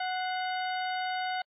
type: harmonic tone with a mistuned harmonic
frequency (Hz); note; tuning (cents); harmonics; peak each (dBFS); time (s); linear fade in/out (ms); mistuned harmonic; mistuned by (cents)
740; F#5; 0; 1 / 2 / 3 / 4 / 5 / 6; -31 / -37 / -41 / -43 / -45 / -47; 0-1.42; 5; 3; -100
effects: AAC 48 kbps